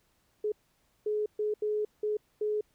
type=tone bursts at uneven times; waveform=sine; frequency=423.2 Hz; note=G#4; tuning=33 cents sharp; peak=-27 dBFS; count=6; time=0.44-0.52 / 1.06-1.26 / 1.39-1.54 / 1.62-1.85 / 2.03-2.17 / 2.41-2.61 s; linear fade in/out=5 ms; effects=pink hiss -71 dBFS RMS until 2.74 s